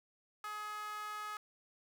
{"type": "tone with high-pass filter", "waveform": "sawtooth", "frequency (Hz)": 421.9, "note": "G#4", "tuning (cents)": 27, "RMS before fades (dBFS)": -43, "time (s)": [0.44, 1.37], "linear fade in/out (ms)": 2, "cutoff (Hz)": 1200, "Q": 4.7, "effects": []}